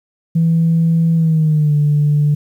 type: tone with pitch glide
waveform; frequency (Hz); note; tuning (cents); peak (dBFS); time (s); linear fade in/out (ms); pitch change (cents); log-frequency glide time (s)
sine; 164.81 to 147.68; E3 to D3; 0 to +10; -9; 0.35-2.35; 10; -190; 1.15-1.74
effects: tanh soft clip ceiling -6 dBFS + 8-bit